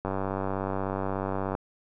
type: click train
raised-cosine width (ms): 1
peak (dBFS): -16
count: 146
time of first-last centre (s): 0.05-1.551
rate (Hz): 96.6
effects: none